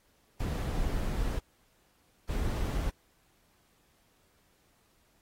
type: noise bursts at uneven times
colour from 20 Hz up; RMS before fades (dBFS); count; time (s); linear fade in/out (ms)
brown; -31; 2; 0.4-1.39 / 2.29-2.9; 5
effects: pink hiss -69 dBFS RMS until 5.21 s + AAC 48 kbps